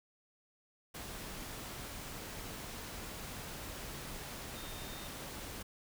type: tone in noise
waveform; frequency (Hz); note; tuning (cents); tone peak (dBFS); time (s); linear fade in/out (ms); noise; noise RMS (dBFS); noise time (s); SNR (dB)
sine; 3662; A#7; -32; -53; 4.55-5.08; 10; pink; -45; 0.94-5.63; -11
effects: none